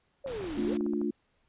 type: exponential two-way sweep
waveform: sine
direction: down then up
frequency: 572 to 256 to 572 Hz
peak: -34 dBFS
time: 0.24-0.74 s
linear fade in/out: 10 ms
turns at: 0.61 s
type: clicks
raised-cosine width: 1 ms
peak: -30 dBFS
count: 11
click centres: 0.262 / 0.409 / 0.442 / 0.506 / 0.648 / 0.714 / 0.753 / 0.809 / 0.864 / 0.935 / 1.015 s
type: noise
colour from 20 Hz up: pink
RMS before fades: -43 dBFS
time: 0.27-0.77 s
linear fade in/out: 0 ms
type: chord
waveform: sine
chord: D minor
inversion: second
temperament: just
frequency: 220.2 / 293.7 / 352.4 Hz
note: A3 / D4 / F4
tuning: +2 / 0 / +16 cents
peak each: -32 dBFS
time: 0.57-1.11 s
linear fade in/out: 5 ms
effects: pink hiss -72 dBFS RMS until 1.48 s + resampled to 8000 Hz